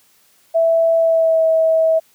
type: tone with pitch glide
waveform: sine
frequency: 659.3 to 645.7 Hz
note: E5 to E5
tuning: 0 to -36 cents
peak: -11 dBFS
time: 0.54-2 s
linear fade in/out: 20 ms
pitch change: -36 cents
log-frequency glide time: 0.97-1.44 s
effects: white hiss -55 dBFS RMS until 2.14 s + high-pass 80 Hz 12 dB/octave

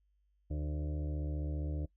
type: harmonic tone with a mistuned harmonic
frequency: 75.1 Hz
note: D2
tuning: 39 cents sharp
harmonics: 1 / 2 / 4 / 5 / 6 / 7 / 8 / 9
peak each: -35 / -41 / -44 / -54 / -55 / -53 / -54 / -61 dBFS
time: 0.5-1.86 s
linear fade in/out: 10 ms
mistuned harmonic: 8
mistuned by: -31 cents
effects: noise-tail reverb RT60 0.1 s tail -21 dB re dry + added 50 Hz sine -70 dBFS peak until 1.96 s

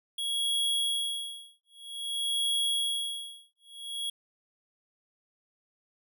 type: tone with tremolo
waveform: square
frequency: 3322 Hz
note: G#7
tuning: in tune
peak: -26 dBFS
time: 0.18-4.1 s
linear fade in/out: 5 ms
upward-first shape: sine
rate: 0.52 Hz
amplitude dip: 100%
effects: none

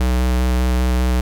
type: tone with vibrato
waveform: square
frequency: 62.5 Hz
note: B1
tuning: 21 cents sharp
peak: -15 dBFS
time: 0-1.21 s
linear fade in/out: 5 ms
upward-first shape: square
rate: 5 Hz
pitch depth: 13 cents each way
effects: none

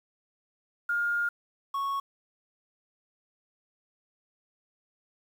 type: tone pair in turn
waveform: sine / triangle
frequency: 1415 / 1106.3 Hz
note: F6 / C#6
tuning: +22 / -4 cents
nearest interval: major third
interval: 426 cents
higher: first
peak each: -25 / -26 dBFS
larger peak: first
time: 0.89-1.29 / 1.74-2 s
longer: first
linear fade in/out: 5 ms
effects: 9-bit

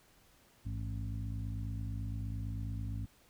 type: harmonic tone with a mistuned harmonic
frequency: 55 Hz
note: A1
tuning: in tune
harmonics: 1 / 2 / 3 / 4 / 5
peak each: -40 / -38 / -49 / -49 / -50 dBFS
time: 0.65-3.06 s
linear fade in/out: 10 ms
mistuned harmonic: 2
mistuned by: -98 cents
effects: pink hiss -65 dBFS RMS until 3.29 s

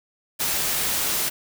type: noise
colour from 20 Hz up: white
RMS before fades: -24 dBFS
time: 0.39-1.3 s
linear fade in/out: 20 ms
effects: none

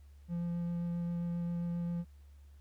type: tone with vibrato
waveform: triangle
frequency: 172.1 Hz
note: F3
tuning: 25 cents flat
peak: -31 dBFS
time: 0.28-2.05 s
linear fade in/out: 50 ms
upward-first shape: sine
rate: 7.5 Hz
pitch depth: 8 cents each way
effects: added 71 Hz sine -53 dBFS peak until 2.6 s + pink hiss -73 dBFS RMS until 2.6 s

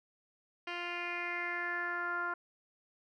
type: tone with low-pass filter sweep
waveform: 10% pulse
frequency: 349.2 Hz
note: F4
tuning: in tune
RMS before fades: -37 dBFS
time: 0.67-2.34 s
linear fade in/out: 5 ms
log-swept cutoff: 3100 to 1300 Hz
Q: 4.9
effects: none

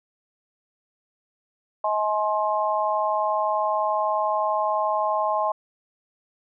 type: harmonic tone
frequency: 211.6 Hz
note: G#3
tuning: 33 cents sharp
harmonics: 3 / 4 / 5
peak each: -25 / -25 / -25 dBFS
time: 1.84-5.52 s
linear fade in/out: 5 ms
effects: none

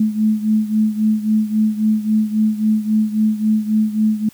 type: beating tone pair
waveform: sine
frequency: 214.8 / 218.5 Hz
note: A3 / A3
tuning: -41 / -12 cents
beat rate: 3.7 Hz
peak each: -15 / -19 dBFS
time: 0-4.29 s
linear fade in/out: 5 ms
effects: white hiss -48 dBFS RMS until 4.33 s

